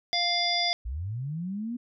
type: harmonic tone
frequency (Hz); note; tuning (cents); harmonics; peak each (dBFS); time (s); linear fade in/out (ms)
698.5; F5; 0; 1 / 3 / 5 / 7 / 8; -30 / -31 / -29 / -28 / -39; 0.13-0.73; 0
type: linear sweep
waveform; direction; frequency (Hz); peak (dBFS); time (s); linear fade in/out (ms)
sine; up; 52.1 to 246.9; -30; 0.85-1.77; 10
effects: none